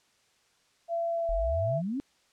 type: tone with pitch glide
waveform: sine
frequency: 675 to 663.4 Hz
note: E5 to E5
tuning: +41 to +11 cents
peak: -27 dBFS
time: 0.88-1.82 s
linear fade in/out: 50 ms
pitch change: -30 cents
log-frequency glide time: 1.09-1.45 s
type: exponential sweep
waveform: sine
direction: up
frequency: 37.44 to 291.6 Hz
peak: -29 dBFS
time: 1.29-2 s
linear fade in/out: 0 ms
effects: white hiss -67 dBFS RMS until 2.32 s + low-pass 7000 Hz 12 dB/octave